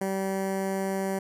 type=tone with notch filter; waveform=15% pulse; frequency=192.9 Hz; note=G3; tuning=28 cents flat; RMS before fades=-29 dBFS; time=0.01-1.19 s; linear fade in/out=5 ms; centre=3600 Hz; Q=0.66; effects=resampled to 32000 Hz